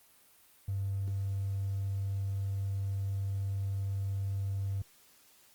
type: tone with hard clipping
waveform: triangle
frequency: 98 Hz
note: G2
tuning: in tune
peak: -31 dBFS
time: 0.68-4.82 s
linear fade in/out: 5 ms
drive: 3 dB
effects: white hiss -62 dBFS RMS until 5.54 s + Opus 32 kbps